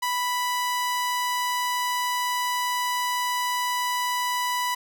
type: tone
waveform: sawtooth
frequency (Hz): 987.8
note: B5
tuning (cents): 0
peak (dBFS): -20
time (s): 0.02-4.75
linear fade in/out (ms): 10
effects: none